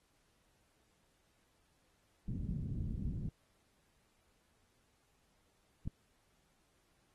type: low-pass noise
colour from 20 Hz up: white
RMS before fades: -39 dBFS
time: 2.28-3.29 s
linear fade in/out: 2 ms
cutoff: 190 Hz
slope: 24 dB/octave
type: click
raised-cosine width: 5 ms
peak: -26 dBFS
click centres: 5.875 s
effects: pink hiss -75 dBFS RMS until 7.14 s + AAC 32 kbps